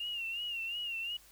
sine tone with vibrato, 2794 Hz, F7, in tune, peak -35 dBFS, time 0-1.17 s, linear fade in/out 5 ms, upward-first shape sine, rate 2.8 Hz, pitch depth 74 cents each way, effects added 50 Hz sine -66 dBFS peak until 1.31 s + white hiss -60 dBFS RMS until 1.31 s

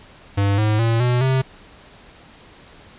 square tone with pitch steps, 100 / 107.18 / 114.87 / 123.11 / 131.95 Hz, G2 / A2 / A#2 / B2 / C3, +35 / -45 / -25 / -5 / +15 cents, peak -16 dBFS, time 0.37-1.42 s, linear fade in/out 10 ms, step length 210 ms, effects pink hiss -46 dBFS RMS until 2.98 s + resampled to 8000 Hz

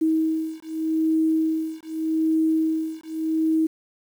sine beating tone pair, 318.3 / 319.13 Hz, D#4 / D#4, +39 / +44 cents, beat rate 0.83 Hz, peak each -23 dBFS, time 0.01-3.67 s, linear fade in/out 10 ms, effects 8-bit

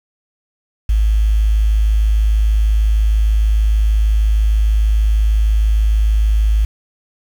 sine tone with quantisation, 53.2 Hz, G#1, 42 cents sharp, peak -10 dBFS, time 0.89-6.65 s, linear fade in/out 5 ms, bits 6, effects none

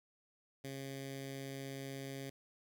10% pulse tone with notch filter, 136.2 Hz, C#3, 30 cents flat, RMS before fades -45 dBFS, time 0.64-2.3 s, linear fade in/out 5 ms, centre 930 Hz, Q 0.87, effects none

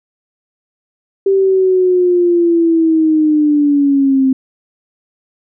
sine linear sweep, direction down, 392 to 261.6 Hz, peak -8 dBFS, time 1.26-4.33 s, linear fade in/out 5 ms, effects none

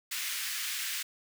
pink high-pass noise, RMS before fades -35 dBFS, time 0.11-1.03 s, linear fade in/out 10 ms, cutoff 1700 Hz, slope 24 dB/octave, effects none

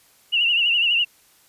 sine tone with vibrato, 2809 Hz, F7, 9 cents sharp, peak -16 dBFS, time 0.32-1.05 s, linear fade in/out 20 ms, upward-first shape triangle, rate 12 Hz, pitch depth 96 cents each way, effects white hiss -56 dBFS RMS until 1.48 s + resampled to 32000 Hz

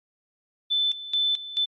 sine tone with tremolo, 3520 Hz, A7, in tune, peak -20 dBFS, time 0.7-1.66 s, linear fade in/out 20 ms, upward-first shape square, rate 2.3 Hz, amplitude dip 80%, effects MP3 32 kbps

